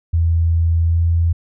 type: tone with pitch glide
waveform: sine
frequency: 83.1 to 84.02 Hz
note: E2 to E2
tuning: +15 to +34 cents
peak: -12 dBFS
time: 0.13-1.33 s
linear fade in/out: 10 ms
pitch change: +19 cents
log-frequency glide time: 0.86-0.99 s
effects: none